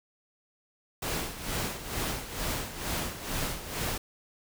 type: noise with tremolo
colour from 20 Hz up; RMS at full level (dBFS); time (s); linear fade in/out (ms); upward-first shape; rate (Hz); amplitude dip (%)
pink; -31; 1.02-3.98; 5; sine; 2.2; 70
effects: none